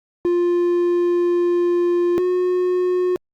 triangle tone pair in turn, 349.9 / 362.4 Hz, F4 / F#4, +3 / -36 cents, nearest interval minor second, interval 61 cents, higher second, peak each -13 / -14 dBFS, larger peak first, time 0.25-2.18 / 2.18-3.16 s, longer first, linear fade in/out 0 ms, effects Opus 32 kbps

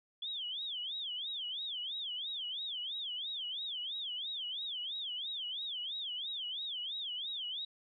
sine tone with vibrato, 3336 Hz, G#7, 7 cents sharp, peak -37 dBFS, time 0.22-7.65 s, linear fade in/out 5 ms, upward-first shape sine, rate 3 Hz, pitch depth 240 cents each way, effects none

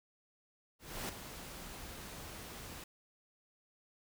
pink noise with ADSR envelope, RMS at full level -39 dBFS, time 0.79-2.84 s, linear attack 300 ms, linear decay 7 ms, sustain -9 dB, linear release 3 ms, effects none

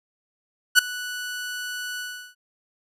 sawtooth tone with ADSR envelope, 1480 Hz, F#6, in tune, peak -5 dBFS, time 0.75-2.35 s, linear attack 36 ms, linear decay 7 ms, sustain -21 dB, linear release 360 ms, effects resampled to 32000 Hz

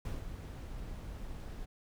brown noise with ADSR envelope, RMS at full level -36 dBFS, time 0.05-1.66 s, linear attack 3 ms, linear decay 170 ms, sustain -7 dB, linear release 17 ms, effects none

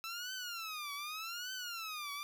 15% pulse tone with vibrato, 1318 Hz, E6, 1 cent flat, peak -34 dBFS, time 0.04-2.23 s, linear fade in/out 0 ms, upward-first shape triangle, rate 0.84 Hz, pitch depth 270 cents each way, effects none

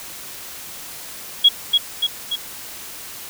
sine tone with echo, 3322 Hz, G#7, in tune, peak -7 dBFS, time 1.44-1.49 s, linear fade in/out 10 ms, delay 290 ms, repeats 3, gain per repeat -4 dB, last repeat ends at 2.36 s, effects white hiss -35 dBFS RMS until 3.29 s

